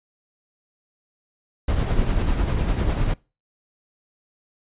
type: noise with tremolo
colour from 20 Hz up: brown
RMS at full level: -19 dBFS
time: 1.68-3.14 s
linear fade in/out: 5 ms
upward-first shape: sine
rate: 10 Hz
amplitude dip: 45%
effects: noise-tail reverb RT60 0.3 s tail -24 dB re dry + resampled to 8000 Hz